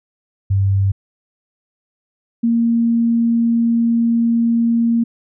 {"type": "tone pair in turn", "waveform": "sine", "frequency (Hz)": [97.9, 232.2], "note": ["G2", "A#3"], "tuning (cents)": [-2, -7], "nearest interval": "octave + minor third", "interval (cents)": 1495, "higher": "second", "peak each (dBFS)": -12, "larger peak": "neither", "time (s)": [[0.5, 0.92], [2.43, 5.04]], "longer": "second", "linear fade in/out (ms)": 10, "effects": []}